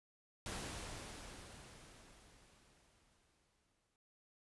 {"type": "noise with exponential decay", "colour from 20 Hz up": "pink", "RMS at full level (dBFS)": -43, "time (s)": [0.46, 3.96], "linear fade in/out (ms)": 1, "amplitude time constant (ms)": 760, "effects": ["resampled to 24000 Hz"]}